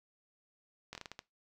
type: slowing click train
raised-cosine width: 0.2 ms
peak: -26 dBFS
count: 7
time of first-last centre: 0.93-1.191 s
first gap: 21 ms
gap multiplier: 1.29
effects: noise-tail reverb RT60 0.2 s tail -20 dB re dry